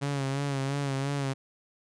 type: tone with vibrato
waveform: sawtooth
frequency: 138.59 Hz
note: C#3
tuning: in tune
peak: -24 dBFS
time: 0.01-1.34 s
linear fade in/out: 20 ms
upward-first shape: sine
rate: 2.9 Hz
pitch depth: 50 cents each way
effects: resampled to 22050 Hz